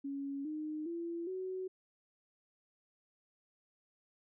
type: tone with pitch steps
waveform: sine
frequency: 278.2 / 306.9 / 338.6 / 373.5 Hz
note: C#4 / D#4 / E4 / F#4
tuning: +6 / -24 / +46 / +16 cents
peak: -37 dBFS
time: 0.04-1.68 s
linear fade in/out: 10 ms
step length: 410 ms
effects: none